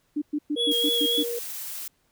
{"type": "tone bursts", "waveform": "sine", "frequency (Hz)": 296.3, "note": "D4", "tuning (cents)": 15, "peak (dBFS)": -23, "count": 7, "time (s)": [0.16, 1.233], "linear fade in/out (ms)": 10, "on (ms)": 59, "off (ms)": 110}
{"type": "tone", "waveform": "sine", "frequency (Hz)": 472.8, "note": "A#4", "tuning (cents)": 24, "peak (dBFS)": -28, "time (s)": [0.56, 1.39], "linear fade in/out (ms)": 5}
{"type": "tone with vibrato", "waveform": "triangle", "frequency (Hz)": 3322, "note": "G#7", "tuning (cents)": 0, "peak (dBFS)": -21, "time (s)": [0.56, 1.25], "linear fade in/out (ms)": 50, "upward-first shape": "sine", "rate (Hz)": 3.6, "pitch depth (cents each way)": 30}
{"type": "noise", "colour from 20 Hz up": "blue", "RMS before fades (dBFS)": -35, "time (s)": [0.71, 1.88], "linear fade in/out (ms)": 5}
{"effects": ["pink hiss -68 dBFS RMS until 2.11 s"]}